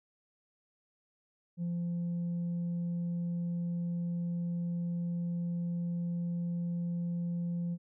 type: tone with tanh clipping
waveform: sine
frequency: 172.6 Hz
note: F3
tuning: 20 cents flat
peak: -32 dBFS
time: 1.57-7.78 s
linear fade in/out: 50 ms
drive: 1 dB
effects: none